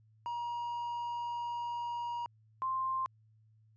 triangle / sine tone pair in turn, 951 / 1050.4 Hz, A#5 / C6, +34 / +6 cents, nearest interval major second, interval 172 cents, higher second, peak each -33 / -31 dBFS, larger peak second, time 0.26-2.26 / 2.62-3.06 s, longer first, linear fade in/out 0 ms, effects added 109 Hz sine -62 dBFS peak until 3.76 s + resampled to 16000 Hz

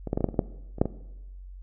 clicks, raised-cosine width 2 ms, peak -19 / -12 / -12 / -15 / -8 / -19 / -25 / -7 / -25 / -6 / -15 dBFS, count 11, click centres 0.073 / 0.131 / 0.175 / 0.207 / 0.243 / 0.288 / 0.343 / 0.392 / 0.784 / 0.815 / 0.856 s, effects noise-tail reverb RT60 1.0 s tail -18 dB re dry + added 46 Hz sine -40 dBFS peak until 1.62 s

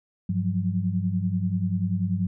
sine tone cluster, 100.1 / 175.9 / 186.2 Hz, G2 / F3 / F#3, +37 / +13 / +11 cents, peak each -27 dBFS, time 0.29-2.27 s, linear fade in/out 5 ms, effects none

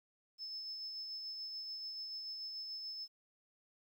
sine tone with tremolo, 5240 Hz, E8, 11 cents flat, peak -40 dBFS, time 0.38-3.08 s, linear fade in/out 50 ms, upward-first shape sine, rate 6.9 Hz, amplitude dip 30%, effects tanh soft clip ceiling -36 dBFS + 12-bit

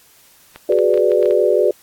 clicks, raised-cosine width 0.3 ms, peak -19 dBFS, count 9, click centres 0.56 / 0.723 / 0.788 / 0.941 / 0.976 / 1.118 / 1.228 / 1.258 / 1.309 s
sine chord, G# half-diminished seventh, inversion third, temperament equal, 370 / 415.3 / 493.9 / 587.3 Hz, F#4 / G#4 / B4 / D5, 0 / 0 / 0 / 0 cents, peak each -17 dBFS, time 0.69-1.71 s, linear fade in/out 5 ms
effects white hiss -50 dBFS RMS until 1.82 s + AAC 64 kbps

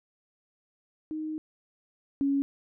sine tone pair in turn, 311.1 / 278.1 Hz, D#4 / C#4, 0 / +6 cents, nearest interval major second, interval 194 cents, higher first, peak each -31 / -23 dBFS, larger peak second, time 1.11-1.38 / 2.21-2.42 s, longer first, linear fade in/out 0 ms, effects none

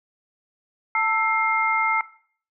sine tone cluster, 890 / 1320 / 2119 Hz, A5 / E6 / C7, +20 / +2 / +21 cents, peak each -24 / -24 / -22 dBFS, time 0.95-2.01 s, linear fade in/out 2 ms, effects noise-tail reverb RT60 0.5 s tail -17 dB re dry

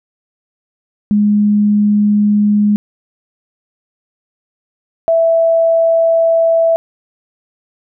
sine tone pair in turn, 207.7 / 660.2 Hz, G#3 / E5, 0 / +2 cents, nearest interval octave + minor sixth, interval 2002 cents, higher second, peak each -8 dBFS, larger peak neither, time 1.11-2.76 / 5.08-6.76 s, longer second, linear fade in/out 0 ms, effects none

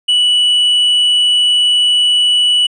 triangle tone, 2953 Hz, F#7, 4 cents flat, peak -7 dBFS, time 0.08-2.67 s, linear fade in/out 10 ms, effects resampled to 24000 Hz

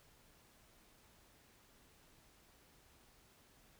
silence, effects pink hiss -67 dBFS RMS until 3.79 s

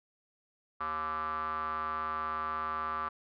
square tone with band-pass filter, 78.3 Hz, D#2, 11 cents sharp, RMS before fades -35 dBFS, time 0.8-3.09 s, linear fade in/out 10 ms, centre 1200 Hz, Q 8.9, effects resampled to 11025 Hz

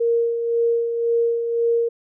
sine tone with tremolo, 466.2 Hz, A#4, in tune, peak -15 dBFS, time 0-1.89 s, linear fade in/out 10 ms, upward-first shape sine, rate 1.9 Hz, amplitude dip 50%, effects none

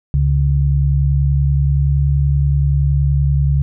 sine tone pair together, 70.3 / 140.84 Hz, C#2 / C#3, +25 / +28 cents, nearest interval octave, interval 1203 cents, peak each -14 dBFS, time 0.14-3.62 s, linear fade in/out 0 ms, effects none

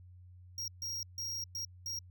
square tone bursts at uneven times, 5610 Hz, F8, 7 cents sharp, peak -37 dBFS, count 5, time 0.58-0.68 / 0.82-1.03 / 1.18-1.44 / 1.55-1.65 / 1.86-1.99 s, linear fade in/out 2 ms, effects added 90 Hz sine -52 dBFS peak until 2.1 s

